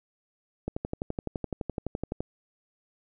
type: click train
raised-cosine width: 2 ms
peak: -17 dBFS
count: 19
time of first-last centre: 0.68-2.205 s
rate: 11.8 Hz
effects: none